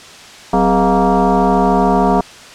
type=tone with frequency modulation; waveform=sine; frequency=261.6 Hz; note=C4; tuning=in tune; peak=-9 dBFS; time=0.53-2.21 s; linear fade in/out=5 ms; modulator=225 Hz; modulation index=3.4; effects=white hiss -36 dBFS RMS until 2.54 s + low-pass 6000 Hz 12 dB/octave